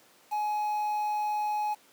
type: tone with quantisation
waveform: triangle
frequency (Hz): 842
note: G#5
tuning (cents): +24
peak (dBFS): -25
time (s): 0.31-1.75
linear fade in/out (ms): 20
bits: 8
effects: pink hiss -59 dBFS RMS until 1.92 s + high-pass 300 Hz 12 dB/octave